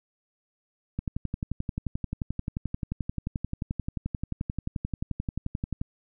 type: click train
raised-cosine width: 5 ms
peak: -17 dBFS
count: 56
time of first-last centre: 0.99-5.815 s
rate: 11.4 Hz
effects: none